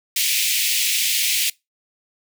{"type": "high-pass noise", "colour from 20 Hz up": "pink", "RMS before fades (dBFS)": -20, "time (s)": [0.16, 1.5], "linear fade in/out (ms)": 5, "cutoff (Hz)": 2200, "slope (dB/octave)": 48, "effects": ["noise-tail reverb RT60 0.2 s tail -23 dB re dry"]}